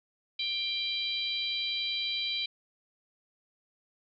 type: harmonic tone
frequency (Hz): 789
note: G5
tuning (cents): +11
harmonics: 3 / 4 / 5 / 6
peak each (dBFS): -37 / -34 / -33 / -42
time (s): 0.39-2.46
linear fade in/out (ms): 5
effects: none